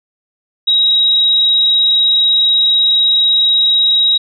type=tone; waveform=sine; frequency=3819 Hz; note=A#7; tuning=41 cents sharp; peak=-8 dBFS; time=0.67-4.18 s; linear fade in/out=10 ms; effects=none